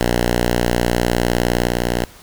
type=tone with level steps; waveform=5% pulse; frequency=59.7 Hz; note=A#1; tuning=42 cents sharp; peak=-4 / -6 dBFS; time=0.01-2.05 s; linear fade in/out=0 ms; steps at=1.67 s; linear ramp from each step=5 ms; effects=pink hiss -43 dBFS RMS until 2.22 s